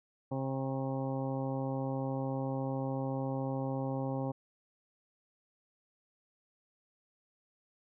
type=harmonic tone with a mistuned harmonic; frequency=133.8 Hz; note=C3; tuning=39 cents sharp; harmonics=1 / 2 / 3 / 4 / 5 / 6 / 7 / 8; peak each=-36 / -37 / -45 / -39 / -51 / -43 / -48 / -52 dBFS; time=0.31-4.32 s; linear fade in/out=10 ms; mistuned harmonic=8; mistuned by=+26 cents; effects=none

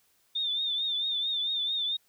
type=tone with vibrato; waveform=sine; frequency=3600 Hz; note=A7; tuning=39 cents sharp; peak=-27 dBFS; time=0.35-1.97 s; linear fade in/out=10 ms; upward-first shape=triangle; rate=4.5 Hz; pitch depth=77 cents each way; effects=white hiss -68 dBFS RMS until 2.08 s

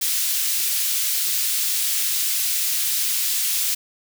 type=high-pass noise; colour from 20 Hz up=white; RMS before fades=-22 dBFS; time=0.01-3.75 s; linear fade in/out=10 ms; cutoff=2800 Hz; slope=12 dB/octave; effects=none

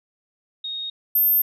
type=tone pair in turn; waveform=sine; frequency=3729 / 13289 Hz; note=A#7 / G#9; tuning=0 / 0 cents; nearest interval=octave + minor seventh; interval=2200 cents; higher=second; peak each=-27 / -15 dBFS; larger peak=second; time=0.64-0.9 / 1.15-1.42 s; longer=second; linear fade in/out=5 ms; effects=none

